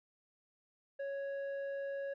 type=tone with low-pass filter; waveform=square; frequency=554.4 Hz; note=C#5; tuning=in tune; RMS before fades=-40 dBFS; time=0.99-2.14 s; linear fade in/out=10 ms; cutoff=1200 Hz; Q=2.8; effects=none